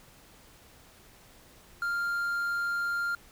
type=tone with quantisation; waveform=triangle; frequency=1396.9 Hz; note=F6; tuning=in tune; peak=-26 dBFS; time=1.82-3.15 s; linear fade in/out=2 ms; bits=9; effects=pink hiss -56 dBFS RMS until 3.31 s